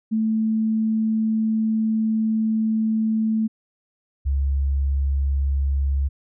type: tone pair in turn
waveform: sine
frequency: 220.1 / 69.01 Hz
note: A3 / C#2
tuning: +1 / -7 cents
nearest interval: octave + minor sixth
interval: 2008 cents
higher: first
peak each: -18 dBFS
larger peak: neither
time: 0.11-3.48 / 4.25-6.09 s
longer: first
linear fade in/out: 20 ms
effects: none